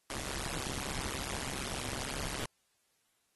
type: noise with amplitude modulation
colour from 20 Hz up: pink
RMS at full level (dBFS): -34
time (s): 0.1-2.46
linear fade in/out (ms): 2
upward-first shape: sine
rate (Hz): 136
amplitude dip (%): 95
effects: white hiss -75 dBFS RMS until 3.35 s + AAC 32 kbps